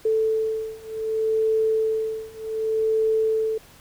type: beating tone pair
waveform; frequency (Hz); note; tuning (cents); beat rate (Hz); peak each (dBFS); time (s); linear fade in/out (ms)
sine; 440 / 440.66; A4 / A4; 0 / +3; 0.66; -24 / -23; 0.05-3.58; 5
effects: pink hiss -50 dBFS RMS until 3.8 s